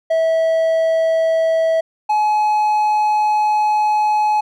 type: tone pair in turn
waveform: triangle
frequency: 650 / 848.2 Hz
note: E5 / G#5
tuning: -24 / +36 cents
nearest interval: perfect fourth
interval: 460 cents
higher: second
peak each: -11 / -11 dBFS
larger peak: neither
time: 0.1-1.81 / 2.09-4.41 s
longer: second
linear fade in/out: 10 ms
effects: none